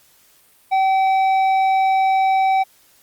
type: tone with tanh clipping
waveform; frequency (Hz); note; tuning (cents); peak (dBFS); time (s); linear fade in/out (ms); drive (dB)
triangle; 767; G5; -38; -15; 0.71-2.64; 20; 12
effects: white hiss -54 dBFS RMS until 3.02 s + Opus 48 kbps